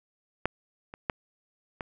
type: clicks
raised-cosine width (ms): 0.5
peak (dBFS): -10 / -26 / -12 / -19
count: 4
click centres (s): 0.456 / 0.939 / 1.098 / 1.808
effects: none